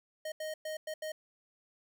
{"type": "tone bursts at uneven times", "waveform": "square", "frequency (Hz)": 622.3, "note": "D#5", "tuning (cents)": 0, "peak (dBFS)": -37, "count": 5, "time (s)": [[0.25, 0.32], [0.4, 0.54], [0.65, 0.77], [0.87, 0.94], [1.02, 1.12]], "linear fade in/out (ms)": 5, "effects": []}